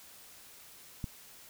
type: click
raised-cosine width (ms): 5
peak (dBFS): -23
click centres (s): 1.042
effects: white hiss -54 dBFS RMS until 1.49 s